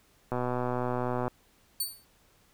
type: click train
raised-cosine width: 1 ms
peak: -17 dBFS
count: 120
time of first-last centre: 0.32-1.28 s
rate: 124 Hz
type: tone with exponential decay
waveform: 5% pulse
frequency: 4497 Hz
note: C#8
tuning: 24 cents sharp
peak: -19 dBFS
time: 1.8-2.05 s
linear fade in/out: 5 ms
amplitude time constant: 54 ms
effects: pink hiss -64 dBFS RMS until 2.53 s